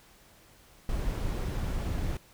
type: noise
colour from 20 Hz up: brown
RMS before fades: -31 dBFS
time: 0.89-2.17 s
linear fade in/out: 2 ms
effects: pink hiss -58 dBFS RMS until 2.33 s